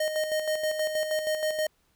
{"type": "tone with tremolo", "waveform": "square", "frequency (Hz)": 619, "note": "D#5", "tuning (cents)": -9, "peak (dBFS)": -25, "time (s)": [0, 1.67], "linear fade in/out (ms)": 5, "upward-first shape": "square", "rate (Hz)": 6.3, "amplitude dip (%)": 50, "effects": ["pink hiss -69 dBFS RMS until 1.95 s"]}